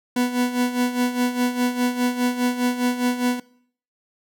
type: tone with tremolo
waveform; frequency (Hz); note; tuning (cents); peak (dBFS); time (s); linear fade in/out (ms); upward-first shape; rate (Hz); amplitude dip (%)
40% pulse; 246.9; B3; 0; -16; 0.16-3.4; 5; sine; 4.9; 70
effects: noise-tail reverb RT60 0.6 s tail -21 dB re dry